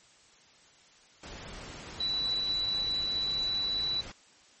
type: tone in noise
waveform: sine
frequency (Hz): 3951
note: B7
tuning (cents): 0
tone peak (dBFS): -28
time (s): 2-4.01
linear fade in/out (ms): 5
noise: pink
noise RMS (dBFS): -44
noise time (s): 1.23-4.12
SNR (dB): +13
effects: white hiss -59 dBFS RMS until 4.6 s + MP3 32 kbps